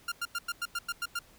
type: tone bursts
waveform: sawtooth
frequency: 1396.9 Hz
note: F6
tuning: in tune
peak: -27 dBFS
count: 9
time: 0.08-1.191 s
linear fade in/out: 5 ms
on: 39 ms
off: 95 ms
effects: pink hiss -59 dBFS RMS until 1.38 s